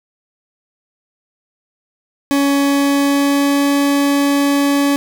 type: tone with pitch glide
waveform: 40% pulse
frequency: 280.3 to 282.6 Hz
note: C#4 to C#4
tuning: +19 to +34 cents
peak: -11 dBFS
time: 2.31-4.96 s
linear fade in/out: 0 ms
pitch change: +15 cents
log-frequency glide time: 2.56-3.7 s
effects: 7-bit